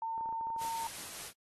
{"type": "tone with pitch glide", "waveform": "sine", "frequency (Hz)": [904, 910.3], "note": ["A5", "A#5"], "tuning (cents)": [47, -41], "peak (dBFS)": -34, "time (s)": [0.02, 0.87], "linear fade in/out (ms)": 2, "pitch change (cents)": 12, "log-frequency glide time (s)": [0.28, 0.6]}
{"type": "clicks", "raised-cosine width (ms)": 1, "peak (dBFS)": -37, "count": 11, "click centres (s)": [0.179, 0.21, 0.259, 0.29, 0.326, 0.411, 0.47, 0.503, 0.563, 0.616, 0.65]}
{"type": "noise with tremolo", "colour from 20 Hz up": "white", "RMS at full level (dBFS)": -43, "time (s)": [0.58, 1.33], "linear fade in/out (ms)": 50, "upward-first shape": "triangle", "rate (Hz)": 5.2, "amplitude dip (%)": 25}
{"effects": ["AAC 32 kbps"]}